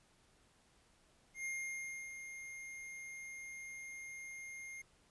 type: tone with ADSR envelope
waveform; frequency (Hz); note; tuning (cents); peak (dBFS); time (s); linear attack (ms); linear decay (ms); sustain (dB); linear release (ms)
square; 2124; C7; +25; -39; 1.34-4.82; 110; 660; -8; 7
effects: pink hiss -70 dBFS RMS until 5.1 s + resampled to 24000 Hz